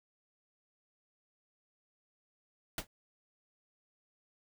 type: noise with exponential decay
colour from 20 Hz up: pink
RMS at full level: -31 dBFS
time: 2.78-2.87 s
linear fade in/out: 2 ms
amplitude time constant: 18 ms
effects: none